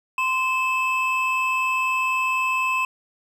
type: tone pair together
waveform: triangle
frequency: 1036 / 2608 Hz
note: C6 / E7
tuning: -17 / -19 cents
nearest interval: octave + major third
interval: 1598 cents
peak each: -21 dBFS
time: 0.18-2.85 s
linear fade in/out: 2 ms
effects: none